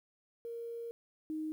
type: tone pair in turn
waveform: sine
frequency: 466.2 / 311.8 Hz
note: A#4 / D#4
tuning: 0 / +4 cents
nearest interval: perfect fifth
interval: 696 cents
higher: first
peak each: -39 / -35 dBFS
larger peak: second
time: 0.45-0.91 / 1.3-1.52 s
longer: first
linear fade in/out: 0 ms
effects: 11-bit